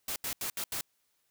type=noise bursts at uneven times; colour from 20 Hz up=white; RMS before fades=-35 dBFS; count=5; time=0.08-0.16 / 0.24-0.33 / 0.41-0.5 / 0.57-0.64 / 0.72-0.81 s; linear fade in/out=2 ms; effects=white hiss -75 dBFS RMS until 1.3 s